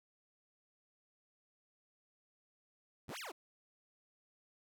20% pulse exponential two-way sweep, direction up then down, 65.3 to 3322 to 285.6 Hz, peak -39 dBFS, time 3.08-3.32 s, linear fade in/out 10 ms, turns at 3.18 s, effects none

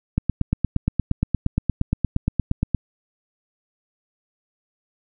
click train, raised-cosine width 5 ms, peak -6 dBFS, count 23, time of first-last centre 0.18-2.747 s, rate 8.57 Hz, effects none

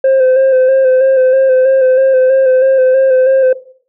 sine tone with vibrato, 523.3 Hz, C5, in tune, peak -3 dBFS, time 0.04-3.53 s, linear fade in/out 5 ms, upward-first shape square, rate 3.1 Hz, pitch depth 28 cents each way, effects noise-tail reverb RT60 0.5 s tail -17 dB re dry + tanh soft clip ceiling -5 dBFS

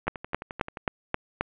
two click trains, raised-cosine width 0.5 ms, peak -9 / -20 dBFS, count 6 / 9, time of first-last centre 0.08-1.41 / 0.07-0.772 s, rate 3.76 / 11.4 Hz, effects resampled to 8000 Hz + 7-bit

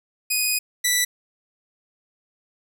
10% pulse tone pair in turn, 2489 / 1972.1 Hz, D#7 / B6, 0 / -3 cents, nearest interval major third, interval 403 cents, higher first, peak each -11 / -9 dBFS, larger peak second, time 0.3-0.59 / 0.84-1.05 s, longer first, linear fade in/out 10 ms, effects none

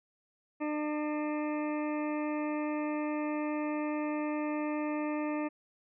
harmonic tone with a mistuned harmonic, 300.8 Hz, D4, 42 cents sharp, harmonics 1 / 2 / 3 / 4 / 6 / 7 / 8 / 9, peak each -32 / -38 / -42 / -44 / -48 / -49 / -50 / -51 dBFS, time 0.6-5.49 s, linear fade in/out 20 ms, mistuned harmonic 9, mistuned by -64 cents, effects none

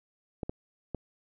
clicks, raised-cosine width 2 ms, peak -20 dBFS, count 3, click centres 0.432 / 0.495 / 0.947 s, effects none

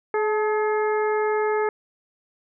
harmonic tone with a mistuned harmonic, 425 Hz, G#4, 40 cents sharp, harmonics 1 / 2 / 3 / 4 / 5, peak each -21 / -27 / -31 / -33 / -35 dBFS, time 0.14-1.69 s, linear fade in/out 2 ms, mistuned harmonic 2, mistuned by +42 cents, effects none

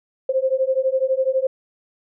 sine beating tone pair, 520 / 532 Hz, C5 / C5, -11 / +29 cents, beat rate 12 Hz, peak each -20 dBFS, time 0.29-1.47 s, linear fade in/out 5 ms, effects none

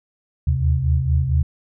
sine tone cluster, 76.1 / 80.5 / 131.3 Hz, D#2 / E2 / C3, -38 / -41 / +6 cents, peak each -20 dBFS, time 0.47-1.43 s, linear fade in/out 5 ms, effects none

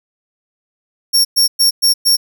sawtooth tone bursts, 5510 Hz, F8, 24 cents flat, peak -6 dBFS, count 5, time 1.13-2.17 s, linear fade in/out 20 ms, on 120 ms, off 110 ms, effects none

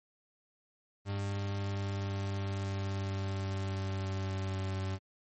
40% pulse tone with pitch glide, 99.6 to 95.65 Hz, G2 to G2, +28 to -42 cents, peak -32 dBFS, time 1.05-4.99 s, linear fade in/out 50 ms, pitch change -70 cents, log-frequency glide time 1.26-4.64 s, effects MP3 32 kbps

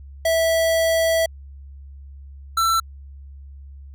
square tone pair in turn, 655 / 1338.3 Hz, E5 / E6, -11 / +26 cents, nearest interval octave, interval 1237 cents, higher second, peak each -17 dBFS, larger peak neither, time 0.25-1.26 / 2.57-2.8 s, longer first, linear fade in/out 5 ms, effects added 69 Hz sine -37 dBFS peak until 3.94 s

